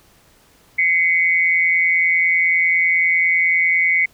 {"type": "tone pair together", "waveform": "sine", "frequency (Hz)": [2048, 2218], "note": ["C7", "C#7"], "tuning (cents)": [-38, 0], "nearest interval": "minor second", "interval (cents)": 138, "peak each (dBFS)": -16, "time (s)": [0.78, 4.06], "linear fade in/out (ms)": 10, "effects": ["pink hiss -53 dBFS RMS until 4.13 s"]}